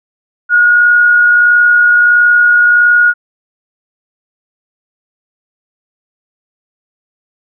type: tone with amplitude modulation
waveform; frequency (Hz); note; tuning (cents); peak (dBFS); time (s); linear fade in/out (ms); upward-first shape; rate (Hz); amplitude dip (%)
sine; 1442; F#6; -45; -3; 0.49-3.14; 50; sine; 61.5; 30
effects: none